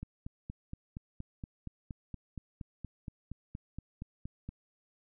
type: click train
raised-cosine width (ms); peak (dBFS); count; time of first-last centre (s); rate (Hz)
5; -28; 20; 0.03-4.49; 4.26
effects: none